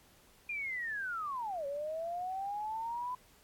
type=linear two-way sweep; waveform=sine; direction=down then up; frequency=2434 to 550 to 1008 Hz; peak=-35 dBFS; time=0.49-3.15 s; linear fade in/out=5 ms; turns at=1.66 s; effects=pink hiss -63 dBFS RMS until 3.43 s + AAC 64 kbps